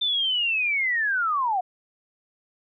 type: linear sweep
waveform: sine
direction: down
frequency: 3584 to 704 Hz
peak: -21 dBFS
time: 0.01-1.61 s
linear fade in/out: 10 ms
effects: none